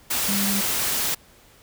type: tone in noise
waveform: sine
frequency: 200 Hz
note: G3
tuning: 35 cents sharp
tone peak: -24 dBFS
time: 0.28-0.61 s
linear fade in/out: 10 ms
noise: white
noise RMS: -24 dBFS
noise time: 0.1-1.15 s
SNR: -3 dB
effects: pink hiss -53 dBFS RMS until 1.62 s